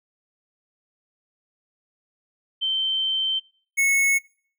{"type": "tone pair in turn", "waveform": ["sine", "square"], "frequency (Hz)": [3107, 2197], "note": ["G7", "C#7"], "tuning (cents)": [-16, -16], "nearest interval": "tritone", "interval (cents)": 600, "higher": "first", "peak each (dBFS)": [-21, -18], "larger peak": "second", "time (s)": [[2.61, 3.4], [3.77, 4.19]], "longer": "first", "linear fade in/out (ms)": 20, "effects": ["noise-tail reverb RT60 0.5 s tail -25 dB re dry"]}